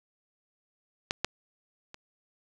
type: clicks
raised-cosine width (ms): 0.2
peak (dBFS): -10 / -9 / -26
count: 3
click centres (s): 1.109 / 1.246 / 1.944
effects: none